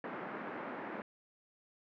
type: band-pass noise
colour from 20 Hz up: pink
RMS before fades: -43 dBFS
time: 0.04-1.02 s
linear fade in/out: 2 ms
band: 210 to 1900 Hz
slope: 24 dB/octave
effects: none